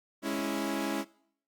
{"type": "chord", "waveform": "sawtooth", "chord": "C# minor", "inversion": "second", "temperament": "equal", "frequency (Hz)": [207.7, 277.2, 329.6], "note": ["G#3", "C#4", "E4"], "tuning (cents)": [0, 0, 0], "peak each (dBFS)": [-32, -30, -31], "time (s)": [0.22, 1.05], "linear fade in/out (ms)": 50, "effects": ["noise-tail reverb RT60 0.6 s tail -21 dB re dry", "Opus 48 kbps"]}